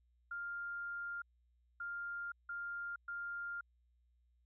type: tone bursts at uneven times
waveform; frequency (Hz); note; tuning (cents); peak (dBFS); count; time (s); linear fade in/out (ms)
sine; 1400; F6; +4; -40; 4; 0.31-1.22 / 1.8-2.32 / 2.49-2.96 / 3.08-3.61; 5
effects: added 60 Hz sine -70 dBFS peak until 4.45 s